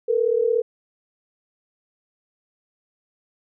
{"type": "tone pair together", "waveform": "sine", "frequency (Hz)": [446.1, 483.2], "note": ["A4", "B4"], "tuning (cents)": [24, -38], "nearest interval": "minor second", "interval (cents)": 138, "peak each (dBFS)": -20, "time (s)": [0.08, 0.62], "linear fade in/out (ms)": 10, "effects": []}